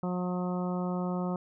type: harmonic tone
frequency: 180 Hz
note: F#3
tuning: 47 cents flat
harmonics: 1 / 2 / 3 / 4 / 5 / 6 / 7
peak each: -30 / -38 / -39 / -41 / -43 / -45 / -44 dBFS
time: 0.03-1.36 s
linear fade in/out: 2 ms
effects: none